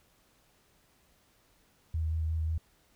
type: tone with vibrato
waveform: sine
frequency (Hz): 79.9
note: D#2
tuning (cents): +47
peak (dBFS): -28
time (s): 1.94-2.58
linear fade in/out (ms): 5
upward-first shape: square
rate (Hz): 5.6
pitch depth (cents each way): 14
effects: pink hiss -67 dBFS RMS until 2.95 s